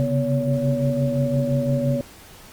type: tone cluster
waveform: sine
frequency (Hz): 133.5 / 139.3 / 244.3 / 564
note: C3 / C#3 / B3 / C#5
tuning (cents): +35 / +9 / -19 / +30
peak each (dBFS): -24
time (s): 0-2.01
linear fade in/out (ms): 0
effects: pink hiss -45 dBFS RMS until 2.52 s + Opus 32 kbps